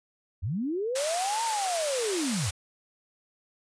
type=linear two-way sweep; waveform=sine; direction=up then down; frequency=73.42 to 932.3 to 73.42 Hz; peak=-27 dBFS; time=0.42-2.51 s; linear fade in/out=20 ms; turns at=1.44 s
type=high-pass noise; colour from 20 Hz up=white; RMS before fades=-31 dBFS; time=0.95-2.51 s; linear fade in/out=10 ms; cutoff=460 Hz; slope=48 dB/octave
effects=resampled to 22050 Hz